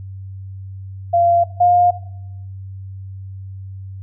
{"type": "tone pair in turn", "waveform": "sine", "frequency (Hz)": [688, 708.2], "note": ["F5", "F5"], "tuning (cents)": [-26, 24], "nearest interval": "minor second", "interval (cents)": 50, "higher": "second", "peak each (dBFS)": [-11, -9], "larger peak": "second", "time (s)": [[1.13, 1.44], [1.6, 1.91]], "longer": "neither", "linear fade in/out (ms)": 10, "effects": ["noise-tail reverb RT60 0.8 s tail -17 dB re dry", "added 96 Hz sine -29 dBFS peak until 4.02 s"]}